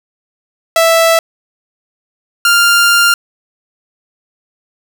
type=tone pair in turn; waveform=sawtooth; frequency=659.3 / 1397 Hz; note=E5 / F6; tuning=0 / 0 cents; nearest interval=octave + minor second; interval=1300 cents; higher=second; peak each=-3 dBFS; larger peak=neither; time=0.76-1.19 / 2.45-3.14 s; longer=second; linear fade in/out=2 ms; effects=none